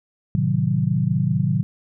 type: chord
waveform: sine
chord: A diminished seventh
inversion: none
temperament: equal with one note detuned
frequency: 110 / 130.81 / 155.56 / 185.85 Hz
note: A2 / C3 / Eb3 / Gb3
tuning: 0 / 0 / 0 / +8 cents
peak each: -25 / -22 / -22 / -23 dBFS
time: 0.35-1.63 s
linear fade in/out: 0 ms
effects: none